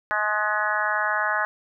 harmonic tone with a mistuned harmonic, 211.7 Hz, G#3, 33 cents sharp, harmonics 3 / 4 / 5 / 6 / 7 / 8 / 9, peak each -31 / -29 / -30 / -29 / -27 / -27 / -34 dBFS, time 0.11-1.45 s, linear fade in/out 0 ms, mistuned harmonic 6, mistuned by -28 cents, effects none

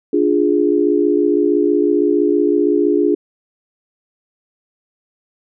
sine chord, D diminished, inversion none, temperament equal, 293.7 / 349.2 / 415.3 Hz, D4 / F4 / Ab4, 0 / 0 / 0 cents, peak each -16 dBFS, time 0.13-3.15 s, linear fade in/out 5 ms, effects none

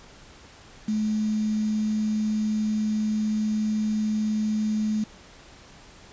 sine tone with quantisation, 214.8 Hz, A3, 41 cents flat, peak -22 dBFS, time 0.88-5.04 s, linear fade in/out 5 ms, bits 7, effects pink hiss -49 dBFS RMS until 6.12 s + resampled to 16000 Hz

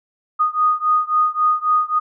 sine beating tone pair, 1236 / 1239.7 Hz, D#6 / D#6, -12 / -7 cents, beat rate 3.7 Hz, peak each -17 / -18 dBFS, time 0.39-2 s, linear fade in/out 20 ms, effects none

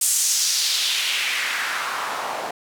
white noise with band-pass filter sweep, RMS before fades -23 dBFS, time 0.01-2.51 s, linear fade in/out 5 ms, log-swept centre 8600 to 670 Hz, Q 2, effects none

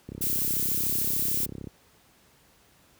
click train, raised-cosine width 3 ms, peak -24 dBFS, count 54, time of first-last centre 0.09-1.672 s, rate 33.5 Hz
violet noise, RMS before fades -27 dBFS, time 0.21-1.46 s, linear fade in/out 10 ms
effects pink hiss -60 dBFS RMS until 2.99 s + high-pass 60 Hz 12 dB/octave

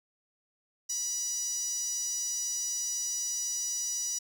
sawtooth tone with high-pass filter, 974 Hz, B5, 24 cents flat, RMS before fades -33 dBFS, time 0.89-4.19 s, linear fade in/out 10 ms, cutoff 5900 Hz, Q 8.8, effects none

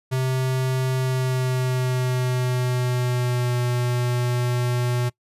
square tone with pitch glide, 130 to 122.7 Hz, C3 to B2, -11 to -11 cents, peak -21 dBFS, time 0.11-5.1 s, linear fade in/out 20 ms, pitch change -100 cents, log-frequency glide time 0.97-3.58 s, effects noise-tail reverb RT60 0.1 s tail -22 dB re dry + resampled to 32000 Hz

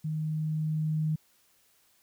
sine tone with level ramp, 155.56 Hz, D#3, in tune, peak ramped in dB -29 to -25 dBFS, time 0.04-1.16 s, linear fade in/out 10 ms, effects white hiss -66 dBFS RMS until 2.02 s

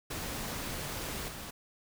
pink noise with level steps, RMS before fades -38 / -43 dBFS, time 0.1-1.51 s, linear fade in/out 10 ms, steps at 1.28 s, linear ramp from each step 5 ms, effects none

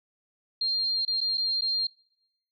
sine tone with dropouts, 4198 Hz, C8, 5 cents sharp, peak -24 dBFS, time 0.61-1.87 s, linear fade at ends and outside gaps 5 ms, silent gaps 1.051-1.077 / 1.206-1.212 / 1.374-1.378 / 1.61-1.619 s, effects noise-tail reverb RT60 0.8 s tail -23 dB re dry

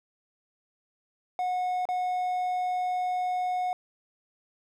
triangle tone with dropouts, 729 Hz, F#5, 26 cents flat, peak -24 dBFS, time 1.39-3.73 s, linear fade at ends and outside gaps 1 ms, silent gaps 1.854-1.888 s, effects none

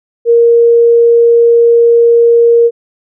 sine tone, 468.1 Hz, A#4, 7 cents sharp, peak -3 dBFS, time 0.25-2.71 s, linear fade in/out 50 ms, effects none

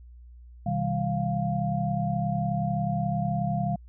sine tone cluster, 128.1 / 159.3 / 195.9 / 699 Hz, C3 / D#3 / G3 / F5, -36 / +41 / -1 / +1 cents, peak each -30 dBFS, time 0.66-3.76 s, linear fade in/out 5 ms, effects added 60 Hz sine -45 dBFS peak until 3.88 s

